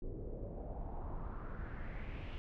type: noise with low-pass filter sweep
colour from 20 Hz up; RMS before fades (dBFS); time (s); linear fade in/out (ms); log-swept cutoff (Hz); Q
brown; -43; 0.02-2.38; 0; 380 to 3000; 3.2
effects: none